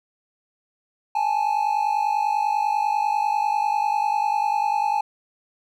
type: tone pair together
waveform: triangle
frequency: 824.9 / 875 Hz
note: G#5 / A5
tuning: -12 / -10 cents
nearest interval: minor second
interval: 102 cents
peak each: -20 / -21 dBFS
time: 1.15-5.01 s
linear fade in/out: 5 ms
effects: none